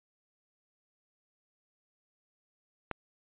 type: click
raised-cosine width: 0.5 ms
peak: -18 dBFS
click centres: 2.913 s
effects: resampled to 8000 Hz